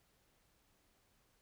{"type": "silence", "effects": ["pink hiss -74 dBFS RMS until 1.41 s"]}